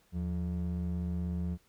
triangle ring-modulated tone, 127.8 Hz, C3, 40 cents flat, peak -26 dBFS, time 0.12-1.58 s, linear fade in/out 50 ms, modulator 48.1 Hz, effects pink hiss -68 dBFS RMS until 1.68 s

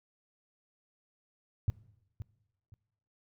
sine tone with echo, 103.83 Hz, G#2, in tune, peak -23 dBFS, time 1.68-1.7 s, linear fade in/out 0 ms, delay 520 ms, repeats 2, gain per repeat -13 dB, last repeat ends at 2.74 s, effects noise-tail reverb RT60 0.9 s tail -21 dB re dry

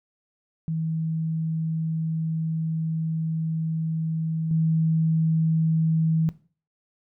sine tone with level steps, 160.8 Hz, E3, 43 cents flat, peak -24 / -19 dBFS, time 0.68-6.29 s, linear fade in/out 0 ms, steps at 4.51 s, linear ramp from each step 2 ms, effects noise-tail reverb RT60 0.4 s tail -17 dB re dry

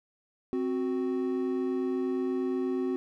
triangle tone pair together, 261.6 / 370 Hz, C4 / F#4, 0 / 0 cents, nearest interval tritone, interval 600 cents, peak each -28 dBFS, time 0.53-2.96 s, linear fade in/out 0 ms, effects none

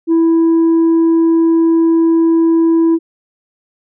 sine tone, 329.6 Hz, E4, in tune, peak -5 dBFS, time 0.07-2.99 s, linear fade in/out 50 ms, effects tanh soft clip ceiling -7 dBFS

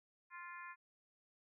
harmonic tone, 349.2 Hz, F4, in tune, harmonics 3 / 4 / 5 / 6 / 7, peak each -51 / -56 / -53 / -58 / -58 dBFS, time 0.3-0.76 s, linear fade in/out 50 ms, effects none

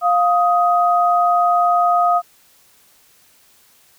sine tone pair together, 703 / 1252.6 Hz, F5 / D#6, +11 / +11 cents, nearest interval minor seventh, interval 1000 cents, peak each -14 / -16 dBFS, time 0.01-2.22 s, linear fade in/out 50 ms, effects white hiss -53 dBFS RMS until 3.98 s

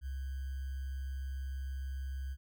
sine tone with sample-and-hold, 66.7 Hz, C2, 34 cents sharp, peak -36 dBFS, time 0.01-2.37 s, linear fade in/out 50 ms, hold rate 1575 Hz, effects none

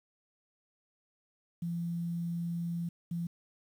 sine tone bursts at uneven times, 170.4 Hz, F3, 42 cents flat, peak -32 dBFS, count 2, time 1.62-2.89 / 3.11-3.27 s, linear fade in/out 5 ms, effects 10-bit

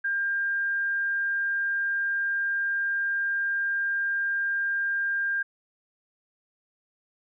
sine tone, 1600 Hz, G6, 35 cents sharp, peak -24 dBFS, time 0.04-5.43 s, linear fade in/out 10 ms, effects none

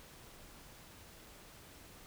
silence, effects pink hiss -56 dBFS RMS until 2.06 s

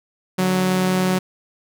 sawtooth tone pair together, 146.52 / 185 Hz, D3 / F#3, -4 / 0 cents, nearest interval major third, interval 404 cents, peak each -24 / -13 dBFS, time 0.38-1.19 s, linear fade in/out 10 ms, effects none

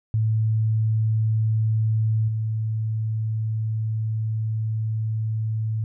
sine tone with level steps, 110 Hz, A2, in tune, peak -18 / -22 dBFS, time 0.14-5.84 s, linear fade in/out 0 ms, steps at 2.28 s, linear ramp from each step 5 ms, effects none

